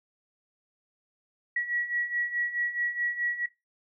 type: beating tone pair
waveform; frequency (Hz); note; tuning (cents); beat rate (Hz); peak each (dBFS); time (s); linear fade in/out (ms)
sine; 1922 / 1926.7; B6 / B6; -48 / -43; 4.7; -33 / -29; 1.56-3.46; 5
effects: noise-tail reverb RT60 0.2 s tail -17 dB re dry